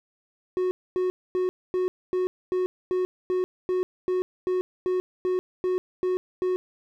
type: tone bursts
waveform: triangle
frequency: 367.1 Hz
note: F#4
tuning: 14 cents flat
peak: -20 dBFS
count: 16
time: 0.57-6.56 s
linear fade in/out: 0 ms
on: 140 ms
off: 250 ms
effects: none